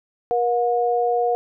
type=tone pair together; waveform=sine; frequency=476.9 / 720 Hz; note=A#4 / F#5; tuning=+39 / -47 cents; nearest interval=perfect fifth; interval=714 cents; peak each=-20 dBFS; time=0.31-1.35 s; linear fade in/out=0 ms; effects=none